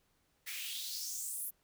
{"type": "noise with high-pass filter sweep", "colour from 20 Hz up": "white", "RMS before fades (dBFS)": -41, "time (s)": [0.46, 1.51], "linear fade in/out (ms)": 20, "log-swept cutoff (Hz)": [2000, 12000], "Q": 3.6, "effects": ["pink hiss -75 dBFS RMS until 1.63 s"]}